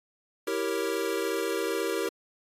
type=chord; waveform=square; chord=E diminished seventh; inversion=none; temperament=equal; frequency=329.6 / 392 / 466.2 / 554.4 Hz; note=E4 / G4 / Bb4 / Db5; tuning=0 / 0 / 0 / 0 cents; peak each=-35 / -32 / -32 / -38 dBFS; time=0.47-2.09 s; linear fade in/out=5 ms; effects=AAC 48 kbps